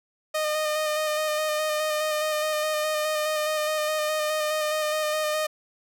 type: tone with vibrato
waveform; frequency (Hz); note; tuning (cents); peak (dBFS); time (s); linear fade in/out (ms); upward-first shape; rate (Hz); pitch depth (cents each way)
sawtooth; 613; D#5; -26; -20; 0.34-5.47; 10; square; 4.8; 16
effects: none